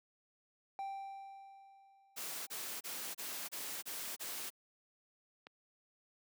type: tone with exponential decay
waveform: triangle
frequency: 784 Hz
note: G5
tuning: in tune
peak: -36 dBFS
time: 0.79-2.63 s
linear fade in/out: 0 ms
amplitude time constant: 400 ms
type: noise bursts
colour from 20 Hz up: white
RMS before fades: -43 dBFS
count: 7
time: 2.16-4.504 s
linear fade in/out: 20 ms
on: 310 ms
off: 29 ms
type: clicks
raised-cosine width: 0.3 ms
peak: -35 dBFS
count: 2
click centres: 3.458 / 5.469 s
effects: high-pass 200 Hz 12 dB/octave